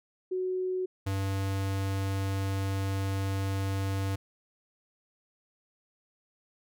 sine / square tone pair in turn, 370 / 97.27 Hz, F#4 / G2, 0 / -13 cents, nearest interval octave + major seventh, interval 2313 cents, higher first, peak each -28 / -29 dBFS, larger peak first, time 0.31-0.86 / 1.06-4.16 s, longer second, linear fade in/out 10 ms, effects none

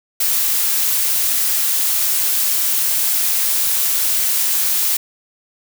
blue noise, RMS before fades -17 dBFS, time 0.2-4.97 s, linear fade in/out 5 ms, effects none

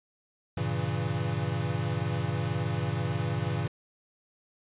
square chord, G diminished seventh, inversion none, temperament equal, 98 / 116.54 / 138.59 / 164.81 Hz, G2 / Bb2 / Db3 / Fb3, 0 / 0 / 0 / 0 cents, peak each -35 / -33 / -34 / -35 dBFS, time 0.57-3.68 s, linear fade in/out 5 ms, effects resampled to 8000 Hz

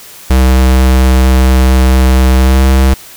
square tone with pitch glide, 64.6 to 65.92 Hz, C2 to C2, -21 to +14 cents, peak -5 dBFS, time 0.3-2.94 s, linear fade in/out 5 ms, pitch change +35 cents, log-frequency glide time 2.37-2.61 s, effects white hiss -33 dBFS RMS until 3.16 s

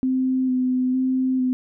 sine tone with vibrato, 256.9 Hz, C4, 32 cents flat, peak -18 dBFS, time 0.03-1.53 s, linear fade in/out 0 ms, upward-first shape square, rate 1.1 Hz, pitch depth 16 cents each way, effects none

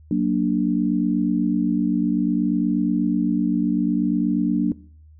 sine chord, Gb augmented, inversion none, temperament equal, 185 / 233.1 / 293.7 Hz, Gb3 / Bb3 / D4, 0 / 0 / 0 cents, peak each -22 / -22 / -21 dBFS, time 0.11-4.72 s, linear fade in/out 2 ms, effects noise-tail reverb RT60 0.5 s tail -20 dB re dry + added 77 Hz sine -45 dBFS peak until 5.19 s

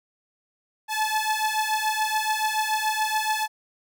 sawtooth beating tone pair, 861 / 868 Hz, A5 / A5, -38 / -24 cents, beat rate 7 Hz, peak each -22 dBFS, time 0.88-3.48 s, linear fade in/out 50 ms, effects none

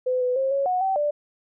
sine tone with pitch steps, 507 / 499.5 / 534 / 553 / 732 / 768 / 589 Hz, B4 / B4 / C5 / C#5 / F#5 / G5 / D5, +45 / +20 / +35 / -4 / -19 / -36 / +5 cents, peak -20 dBFS, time 0.06-1.11 s, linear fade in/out 10 ms, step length 150 ms, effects none

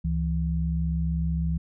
sine tone pair together, 69.29 / 164.81 Hz, C#2 / E3, 0 / 0 cents, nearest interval octave + minor third, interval 1500 cents, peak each -26 dBFS, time 0.04-1.58 s, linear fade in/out 10 ms, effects none

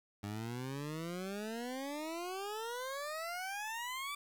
20% pulse exponential sweep, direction up, 100 to 1174.7 Hz, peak -34 dBFS, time 0.23-4.15 s, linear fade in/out 5 ms, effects 10-bit

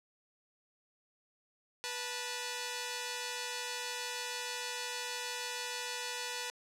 5% pulse tone pair together, 489.6 / 880 Hz, B4 / A5, -15 / 0 cents, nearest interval minor seventh, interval 1015 cents, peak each -27 / -29 dBFS, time 1.84-6.5 s, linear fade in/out 0 ms, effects low-pass 10000 Hz 12 dB/octave

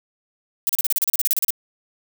violet noise bursts, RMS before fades -19 dBFS, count 15, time 0.67-1.505 s, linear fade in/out 0 ms, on 23 ms, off 35 ms, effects none

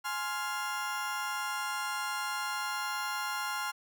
35% pulse chord, F minor, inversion first, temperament just, 838.1 / 1047.7 / 1396.9 Hz, Ab5 / C6 / F6, +16 / +2 / 0 cents, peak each -37 / -36 / -34 dBFS, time 0.04-3.72 s, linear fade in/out 20 ms, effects none

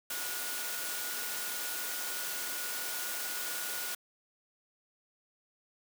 sine tone in noise, 1450 Hz, F#6, 35 cents flat, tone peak -44 dBFS, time 0.1-3.95 s, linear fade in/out 5 ms, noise white, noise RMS -37 dBFS, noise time 0.1-3.95 s, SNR -10 dB, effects high-pass 300 Hz 12 dB/octave

